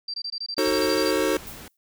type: tone bursts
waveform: sine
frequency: 4699 Hz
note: D8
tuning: in tune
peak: -28 dBFS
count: 13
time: 0.08-1.111 s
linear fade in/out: 5 ms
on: 59 ms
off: 22 ms
type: chord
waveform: square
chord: D# diminished seventh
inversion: none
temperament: just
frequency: 311.1 / 373.4 / 448 / 537.6 Hz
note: D#4 / F#4 / A4 / C5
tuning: 0 / +16 / +31 / +47 cents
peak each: -27 dBFS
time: 0.58-1.37 s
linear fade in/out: 2 ms
type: noise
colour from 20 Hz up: pink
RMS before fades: -42 dBFS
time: 0.65-1.68 s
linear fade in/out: 2 ms
type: noise with exponential decay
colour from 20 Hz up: violet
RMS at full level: -36 dBFS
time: 1.47-1.77 s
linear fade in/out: 1 ms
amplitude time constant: 65 ms
effects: none